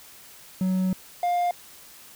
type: tone pair in turn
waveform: triangle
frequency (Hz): 186.3 / 705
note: F#3 / F5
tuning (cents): +12 / +16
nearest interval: octave + major seventh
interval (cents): 2304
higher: second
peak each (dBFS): -19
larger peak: neither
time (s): 0.61-0.93 / 1.23-1.51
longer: first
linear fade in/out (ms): 2
effects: white hiss -48 dBFS RMS until 2.15 s